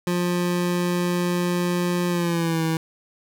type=tone with pitch glide; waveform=25% pulse; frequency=176.5 to 161.85 Hz; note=F3 to E3; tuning=+19 to -31 cents; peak=-17 dBFS; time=0.07-2.77 s; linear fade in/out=2 ms; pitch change=-150 cents; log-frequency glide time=2.08-2.63 s; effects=none